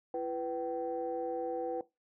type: tone cluster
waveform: sine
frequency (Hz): 338.3 / 494.1 / 769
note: E4 / B4 / G5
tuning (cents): +45 / +1 / -33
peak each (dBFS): -39 / -34 / -38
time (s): 0.14-1.81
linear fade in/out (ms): 2
effects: noise-tail reverb RT60 0.2 s tail -18 dB re dry + tanh soft clip ceiling -25 dBFS